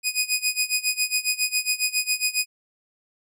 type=tone with tremolo; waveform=15% pulse; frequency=2489 Hz; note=D#7; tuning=in tune; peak=-12 dBFS; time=0.03-2.46 s; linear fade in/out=50 ms; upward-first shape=sine; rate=7.3 Hz; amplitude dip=90%; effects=none